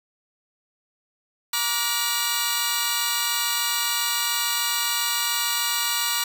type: tone cluster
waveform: 10% pulse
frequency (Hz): 947 / 1163 / 1442 / 4006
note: A#5 / D6 / F#6 / B7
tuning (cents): +27 / -17 / -45 / +24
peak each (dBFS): -20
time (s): 1.53-6.24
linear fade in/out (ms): 5
effects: none